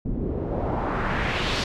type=noise with low-pass filter sweep; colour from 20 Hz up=pink; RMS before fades=-26 dBFS; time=0.05-1.64 s; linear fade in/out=5 ms; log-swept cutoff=230 to 4700 Hz; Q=1.6; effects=none